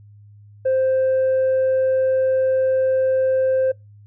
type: tone with tanh clipping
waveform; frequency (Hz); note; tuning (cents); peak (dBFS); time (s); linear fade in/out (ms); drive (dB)
sine; 523.3; C5; 0; -16; 0.65-3.72; 10; 1
effects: noise-tail reverb RT60 0.2 s tail -24 dB re dry + added 103 Hz sine -43 dBFS peak until 4.06 s